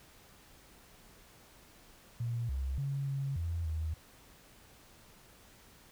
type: tone with pitch steps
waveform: sine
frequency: 117.9 / 66.6 / 138.7 / 137.4 / 84.2 / 79.2 Hz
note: A#2 / C2 / C#3 / C#3 / E2 / D#2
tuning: +20 / +31 / +1 / -15 / +37 / +31 cents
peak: -32 dBFS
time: 2.2-3.94 s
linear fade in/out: 5 ms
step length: 290 ms
effects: pink hiss -59 dBFS RMS until 5.91 s